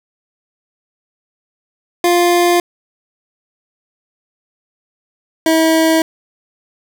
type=tone pair in turn; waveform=25% pulse; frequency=349.6 / 322.3 Hz; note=F4 / E4; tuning=+2 / -39 cents; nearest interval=minor second; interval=141 cents; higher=first; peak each=-6 dBFS; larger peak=neither; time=2.04-2.6 / 5.46-6.02 s; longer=neither; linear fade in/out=2 ms; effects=none